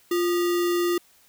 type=tone with sample-and-hold; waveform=sine; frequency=349.2 Hz; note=F4; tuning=in tune; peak=-20 dBFS; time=0.11-0.98 s; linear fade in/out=5 ms; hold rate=1575 Hz; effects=white hiss -58 dBFS RMS until 1.28 s